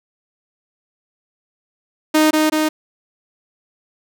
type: tone with echo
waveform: sawtooth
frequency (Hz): 309.6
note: D#4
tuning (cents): -9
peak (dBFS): -7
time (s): 2.14-2.31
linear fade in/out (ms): 10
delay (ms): 190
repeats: 2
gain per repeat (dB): -2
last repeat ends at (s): 2.69
effects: none

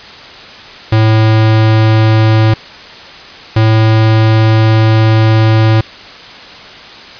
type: tone pair in turn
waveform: square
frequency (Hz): 110 / 110.39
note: A2 / A2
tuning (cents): 0 / +6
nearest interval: unison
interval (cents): 6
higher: second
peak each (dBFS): -6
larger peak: neither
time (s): 0.92-2.54 / 3.56-5.81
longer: second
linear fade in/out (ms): 5
effects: white hiss -31 dBFS RMS until 7.19 s + resampled to 11025 Hz

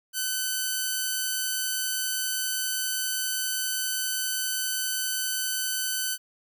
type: tone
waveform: 5% pulse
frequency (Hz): 1515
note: F#6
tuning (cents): +40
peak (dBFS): -15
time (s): 0.13-6.18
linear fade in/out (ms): 50
effects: none

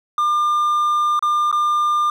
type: tone with dropouts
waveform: triangle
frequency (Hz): 1200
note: D6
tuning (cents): +37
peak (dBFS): -13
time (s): 0.18-2.1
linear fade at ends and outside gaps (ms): 2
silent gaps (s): 1.193-1.225 / 1.515-1.526
effects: none

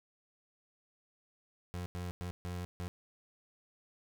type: tone bursts at uneven times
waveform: 30% pulse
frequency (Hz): 89.1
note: F2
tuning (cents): +35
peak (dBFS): -35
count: 5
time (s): 1.74-1.86 / 1.95-2.11 / 2.21-2.31 / 2.45-2.65 / 2.8-2.88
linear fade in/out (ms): 0
effects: none

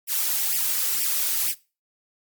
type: noise with flanger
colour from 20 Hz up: blue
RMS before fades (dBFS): -24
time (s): 0.07-1.55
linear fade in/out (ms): 50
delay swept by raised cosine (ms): 0.36 to 4.16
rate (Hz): 2.1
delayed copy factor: +0.9
effects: noise-tail reverb RT60 0.3 s tail -20 dB re dry + Opus 48 kbps

